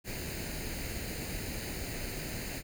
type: noise with comb filter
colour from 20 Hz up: pink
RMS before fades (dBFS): -38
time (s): 0.04-2.63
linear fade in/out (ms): 50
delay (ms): 0.44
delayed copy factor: +0.65
effects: none